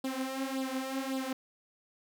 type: tone with flanger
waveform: sawtooth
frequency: 265 Hz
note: C4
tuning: 22 cents sharp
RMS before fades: -35 dBFS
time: 0.04-1.33 s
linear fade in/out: 5 ms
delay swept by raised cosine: 0.23 to 5.43 ms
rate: 1.8 Hz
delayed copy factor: +0.75
effects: none